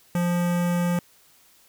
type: tone with notch filter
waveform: square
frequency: 174.9 Hz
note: F3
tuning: 3 cents sharp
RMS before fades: -23 dBFS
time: 0.15-0.99 s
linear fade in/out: 2 ms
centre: 4200 Hz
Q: 1.2
effects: white hiss -57 dBFS RMS until 1.68 s